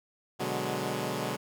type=chord; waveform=10% pulse; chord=G# half-diminished seventh; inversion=first; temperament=equal; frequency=123.47 / 146.83 / 185 / 207.7 Hz; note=B2 / D3 / F#3 / G#3; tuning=0 / 0 / 0 / 0 cents; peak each=-28 dBFS; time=0.39-1.37 s; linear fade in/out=20 ms; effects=none